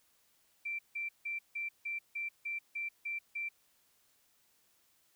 sine tone bursts, 2349 Hz, D7, in tune, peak -35 dBFS, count 10, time 0.65-3.49 s, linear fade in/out 10 ms, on 140 ms, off 160 ms, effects white hiss -71 dBFS RMS until 5.15 s

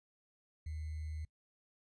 sine tone with sample-and-hold, 77.6 Hz, D#2, 4 cents flat, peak -39 dBFS, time 0.66-1.25 s, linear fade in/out 5 ms, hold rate 2100 Hz, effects noise-tail reverb RT60 0.1 s tail -22 dB re dry + resampled to 22050 Hz

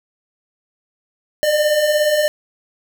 square beating tone pair, 587.3 / 604.3 Hz, D5 / D5, 0 / +49 cents, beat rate 17 Hz, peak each -23 / -15 dBFS, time 1.43-2.28 s, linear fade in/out 0 ms, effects none

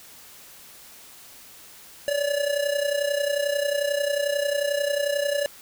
square tone with amplitude modulation, 574 Hz, D5, 40 cents flat, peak -20 dBFS, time 2.08-5.46 s, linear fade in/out 0 ms, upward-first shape sine, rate 31.2 Hz, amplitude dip 70%, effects white hiss -47 dBFS RMS until 5.61 s

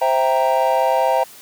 triangle chord, C dominant seventh, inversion none, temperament equal, 523.3 / 659.3 / 784 / 932.3 Hz, C5 / E5 / G5 / Bb5, 0 / 0 / 0 / 0 cents, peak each -18 dBFS, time 0.01-1.24 s, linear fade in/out 10 ms, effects white hiss -42 dBFS RMS until 1.41 s + high-pass 100 Hz 12 dB/octave

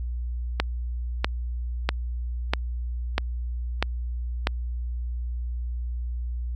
click train, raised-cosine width 0.3 ms, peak -5 dBFS, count 7, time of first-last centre 0.6-4.471 s, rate 1.55 Hz, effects added 60 Hz sine -27 dBFS peak until 6.55 s

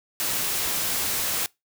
white noise, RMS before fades -26 dBFS, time 0.2-1.46 s, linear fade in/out 0 ms, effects noise-tail reverb RT60 0.2 s tail -24 dB re dry

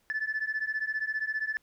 sine beating tone pair, 1735 / 1750 Hz, A6 / A6, -25 / -10 cents, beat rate 15 Hz, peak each -31 dBFS, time 0.1-1.57 s, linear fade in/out 0 ms, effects tanh soft clip ceiling -24 dBFS + pink hiss -70 dBFS RMS until 1.62 s

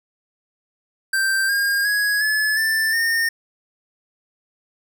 square tone with pitch steps, 1568 / 1616.7 / 1667 / 1718.8 / 1772.3 / 1827.4 Hz, G6 / G#6 / G#6 / A6 / A6 / A#6, 0 / -47 / +6 / -41 / +12 / -35 cents, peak -18 dBFS, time 1.13-3.29 s, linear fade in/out 5 ms, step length 360 ms, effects none

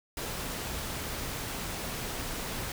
pink noise, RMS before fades -36 dBFS, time 0.17-2.72 s, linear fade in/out 2 ms, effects none

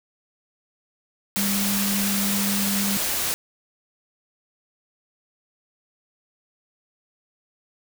sine tone in noise, 200 Hz, G3, 35 cents sharp, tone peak -24 dBFS, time 1.37-2.97 s, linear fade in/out 0 ms, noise white, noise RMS -25 dBFS, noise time 1.36-3.34 s, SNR -2 dB, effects none

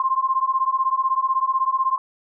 sine beating tone pair, 1048 / 1064 Hz, C6 / C6, +2 / +29 cents, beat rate 16 Hz, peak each -21 dBFS, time 0-1.98 s, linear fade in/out 2 ms, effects none

